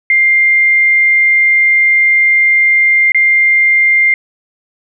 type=tone with dropouts; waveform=sine; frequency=2100 Hz; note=C7; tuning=6 cents sharp; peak=-6 dBFS; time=0.1-4.14 s; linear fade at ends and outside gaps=2 ms; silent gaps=3.12-3.146 s; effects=none